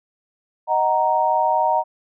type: chord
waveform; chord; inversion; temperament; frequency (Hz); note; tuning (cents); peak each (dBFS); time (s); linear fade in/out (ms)
sine; D# minor; none; just; 622.3 / 746.7 / 933.4; D#5 / F#5 / A#5; 0 / +16 / +2; -22 / -21 / -18; 0.67-1.84; 50
effects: none